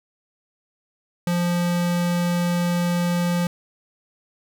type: tone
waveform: square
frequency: 174.61 Hz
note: F3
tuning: in tune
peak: -20 dBFS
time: 1.27-3.47 s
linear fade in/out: 2 ms
effects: none